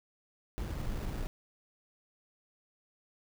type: noise with sample-and-hold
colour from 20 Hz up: brown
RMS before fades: -36 dBFS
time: 0.58-1.27 s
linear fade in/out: 0 ms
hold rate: 3150 Hz
effects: none